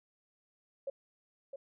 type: tone with echo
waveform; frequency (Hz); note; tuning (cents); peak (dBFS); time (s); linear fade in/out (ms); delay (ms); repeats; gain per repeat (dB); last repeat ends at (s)
sine; 548; C#5; -20; -34; 0.87-0.9; 5; 660; 1; -7; 1.56
effects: none

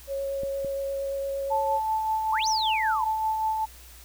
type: tone with vibrato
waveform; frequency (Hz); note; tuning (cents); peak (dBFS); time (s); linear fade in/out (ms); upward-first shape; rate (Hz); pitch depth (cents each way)
sine; 550; C#5; -14; -27; 0.07-1.8; 50; sine; 8.6; 8
type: clicks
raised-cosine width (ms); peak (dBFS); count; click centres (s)
3; -26; 2; 0.434 / 0.647
type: tone with tremolo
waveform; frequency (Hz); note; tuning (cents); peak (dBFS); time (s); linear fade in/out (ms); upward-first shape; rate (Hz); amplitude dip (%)
sine; 876; A5; -8; -22; 1.5-3.66; 20; sine; 5.2; 35
type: exponential two-way sweep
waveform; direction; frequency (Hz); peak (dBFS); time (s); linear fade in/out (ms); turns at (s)
sine; up then down; 830.6 to 6272 to 830.6; -26; 2.31-3.07; 20; 2.48
effects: added 60 Hz sine -48 dBFS peak until 4.04 s + white hiss -50 dBFS RMS until 4.04 s

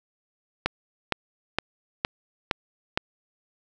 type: click train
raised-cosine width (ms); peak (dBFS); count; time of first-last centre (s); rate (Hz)
0.3; -6; 6; 0.66-2.975; 2.16
effects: none

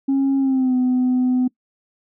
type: tone with pitch glide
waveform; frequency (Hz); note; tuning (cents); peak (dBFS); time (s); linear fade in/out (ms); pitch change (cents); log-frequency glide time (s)
sine; 272.4 to 252.7; C#4 to B3; -30 to +40; -13; 0.08-1.48; 10; -130; 0.38-0.75
effects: noise-tail reverb RT60 0.1 s tail -23 dB re dry + tanh soft clip ceiling -13 dBFS

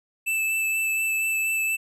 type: tone with vibrato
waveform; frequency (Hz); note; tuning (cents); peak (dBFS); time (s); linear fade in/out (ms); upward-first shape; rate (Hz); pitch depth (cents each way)
square; 2637; E7; 0; -23; 0.26-1.77; 20; sine; 4.2; 11
effects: none

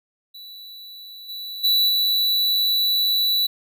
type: tone with level steps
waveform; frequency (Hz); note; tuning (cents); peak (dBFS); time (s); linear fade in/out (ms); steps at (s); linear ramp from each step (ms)
square; 3951; B7; 0; -38 / -31 / -16 / -18; 0.34-3.47; 10; 1.28 / 1.63 / 1.88; 20
effects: none

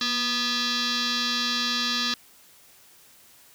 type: tone with frequency modulation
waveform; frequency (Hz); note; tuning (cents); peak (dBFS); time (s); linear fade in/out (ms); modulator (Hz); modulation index
sine; 240; B3; -49; -22; 0.01-2.14; 2; 734; 6.8
effects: tanh soft clip ceiling -19 dBFS + white hiss -54 dBFS RMS until 3.54 s

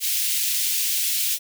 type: high-pass noise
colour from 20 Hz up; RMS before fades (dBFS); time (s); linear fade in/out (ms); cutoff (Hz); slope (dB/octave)
white; -23; 0-1.39; 50; 2400; 24
effects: none

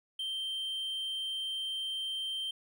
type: tone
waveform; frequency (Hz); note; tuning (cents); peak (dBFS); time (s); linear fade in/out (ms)
triangle; 3136; G7; 0; -32; 0.19-2.51; 5
effects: none

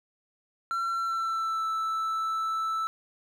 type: tone with pitch glide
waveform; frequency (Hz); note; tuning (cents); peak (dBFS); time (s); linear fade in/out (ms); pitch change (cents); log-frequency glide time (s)
triangle; 1357 to 1318.4; E6 to E6; +50 to 0; -25; 0.71-2.87; 0; -50; 0.89-1.67
effects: none

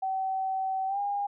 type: tone with pitch glide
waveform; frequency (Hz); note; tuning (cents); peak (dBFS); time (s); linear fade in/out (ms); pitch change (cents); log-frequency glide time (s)
sine; 764 to 809.4; G5 to G#5; -45 to -45; -27; 0.02-1.27; 10; +100; 0.87-0.99
effects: none

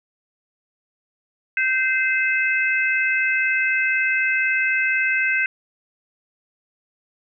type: harmonic tone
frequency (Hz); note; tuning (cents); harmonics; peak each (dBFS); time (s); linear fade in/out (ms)
518; C5; -17; 3 / 4 / 5; -21 / -22 / -23; 1.57-5.46; 2
effects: none

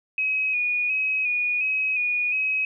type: tone with vibrato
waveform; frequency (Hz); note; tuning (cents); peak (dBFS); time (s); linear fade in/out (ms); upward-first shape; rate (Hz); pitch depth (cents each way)
sine; 2500; D#7; +8; -21; 0.18-2.65; 2; square; 1.4; 31
effects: none

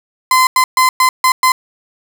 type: tone bursts at uneven times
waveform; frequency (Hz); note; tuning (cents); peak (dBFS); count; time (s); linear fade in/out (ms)
35% pulse; 1029; C6; -29; -6; 6; 0.31-0.47 / 0.56-0.64 / 0.77-0.89 / 1-1.09 / 1.24-1.32 / 1.43-1.52; 2
effects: none

